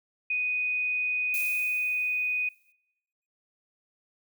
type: tone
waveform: sine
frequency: 2489 Hz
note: D#7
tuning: in tune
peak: -25 dBFS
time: 0.3-2.49 s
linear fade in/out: 5 ms
type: noise with exponential decay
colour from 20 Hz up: violet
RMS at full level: -34 dBFS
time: 1.34-2.72 s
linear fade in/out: 0 ms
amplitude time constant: 300 ms
effects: noise-tail reverb RT60 0.9 s tail -24 dB re dry